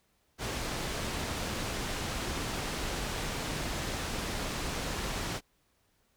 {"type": "low-pass noise", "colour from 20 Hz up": "pink", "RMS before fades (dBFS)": -35, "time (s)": [0.38, 5.41], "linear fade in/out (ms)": 50, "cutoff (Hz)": 8000, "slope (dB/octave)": 12, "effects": ["pink hiss -72 dBFS RMS until 6.16 s"]}